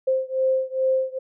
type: beating tone pair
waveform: sine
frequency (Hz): 523 / 525.4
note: C5 / C5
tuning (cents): -1 / +7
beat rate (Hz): 2.4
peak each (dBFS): -22 / -23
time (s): 0.07-1.19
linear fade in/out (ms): 10
effects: none